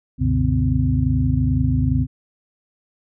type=tone cluster; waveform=sine; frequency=66.1 / 92 / 121.3 / 143.7 / 255 Hz; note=C2 / F#2 / B2 / D3 / C4; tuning=+18 / -9 / -31 / -37 / -44 cents; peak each=-22 dBFS; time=0.18-2.07 s; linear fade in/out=50 ms; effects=none